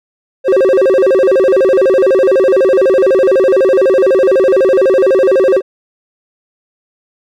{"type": "tone with vibrato", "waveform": "triangle", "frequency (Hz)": 450, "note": "A4", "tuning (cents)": 39, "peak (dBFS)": -4, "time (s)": [0.44, 5.62], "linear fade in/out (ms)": 50, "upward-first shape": "square", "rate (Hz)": 12, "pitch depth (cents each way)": 290, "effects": []}